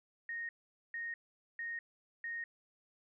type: tone bursts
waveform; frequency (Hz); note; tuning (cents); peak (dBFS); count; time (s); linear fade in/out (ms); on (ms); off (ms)
sine; 1858; A#6; -6; -38; 4; 0.29-2.44; 2; 200; 450
effects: none